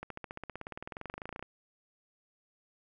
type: accelerating click train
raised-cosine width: 0.5 ms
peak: -25 dBFS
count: 29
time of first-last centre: 0.03-1.426 s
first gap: 73 ms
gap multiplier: 0.97
effects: none